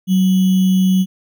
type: tone with sample-and-hold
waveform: sine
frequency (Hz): 187.3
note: F#3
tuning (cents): +21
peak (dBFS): -10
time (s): 0.07-1.06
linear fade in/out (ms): 50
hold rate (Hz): 3150
effects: none